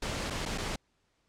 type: noise with dropouts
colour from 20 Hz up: pink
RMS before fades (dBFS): -34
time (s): 0.02-0.76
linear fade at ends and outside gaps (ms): 5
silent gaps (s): 0.301-0.305 / 0.454-0.459 / 0.578-0.581
effects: pink hiss -74 dBFS RMS until 1.28 s + low-pass 7000 Hz 12 dB/octave